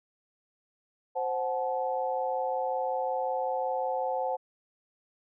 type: chord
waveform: sine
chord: F# diminished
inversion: second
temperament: equal with one note detuned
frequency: 523.3 / 740 / 865.4 Hz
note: C5 / F#5 / A5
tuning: 0 / 0 / -29 cents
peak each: -31 / -32 / -33 dBFS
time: 1.15-4.37 s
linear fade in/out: 20 ms
effects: none